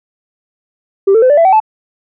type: tone with pitch steps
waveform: sine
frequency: 392 / 447.7 / 511.3 / 584 / 666.9 / 761.7 / 869.9 Hz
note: G4 / A4 / C5 / D5 / E5 / G5 / A5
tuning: 0 / +30 / -40 / -10 / +20 / -50 / -20 cents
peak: -3 dBFS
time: 1.07-1.602 s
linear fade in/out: 10 ms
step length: 76 ms
effects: tanh soft clip ceiling -2 dBFS